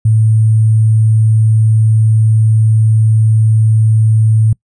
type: tone with sample-and-hold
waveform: sine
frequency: 110 Hz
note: A2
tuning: in tune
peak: -6 dBFS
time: 0.05-4.53 s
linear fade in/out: 5 ms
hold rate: 8820 Hz
effects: noise-tail reverb RT60 0.1 s tail -25 dB re dry + resampled to 22050 Hz